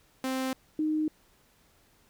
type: tone pair in turn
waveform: sawtooth / sine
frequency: 261.6 / 309 Hz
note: C4 / D#4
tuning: 0 / -12 cents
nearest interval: minor third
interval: 288 cents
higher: second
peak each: -25 dBFS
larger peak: neither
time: 0.24-0.53 / 0.79-1.08 s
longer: neither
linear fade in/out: 2 ms
effects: pink hiss -64 dBFS RMS until 2.09 s